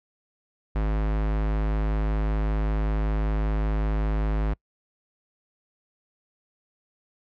square tone, 52.6 Hz, G#1, 23 cents sharp, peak -23 dBFS, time 0.75-4.54 s, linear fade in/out 10 ms, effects noise-tail reverb RT60 0.1 s tail -26 dB re dry + low-pass 2000 Hz 12 dB/octave

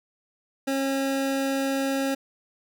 25% pulse tone, 271.5 Hz, C#4, 36 cents flat, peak -20 dBFS, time 0.67-2.15 s, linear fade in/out 10 ms, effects none

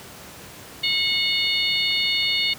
harmonic tone, 727 Hz, F#5, 31 cents flat, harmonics 3 / 4 / 5 / 6, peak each -25 / -25 / -25 / -25 dBFS, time 0.83-2.54 s, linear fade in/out 10 ms, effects pink hiss -41 dBFS RMS until 2.58 s + high-pass 80 Hz 12 dB/octave

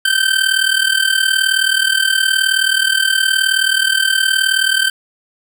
25% pulse tone with amplitude modulation, 1553 Hz, G6, 17 cents flat, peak -5 dBFS, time 0.05-4.9 s, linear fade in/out 5 ms, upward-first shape sine, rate 39 Hz, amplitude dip 75%, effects 7-bit

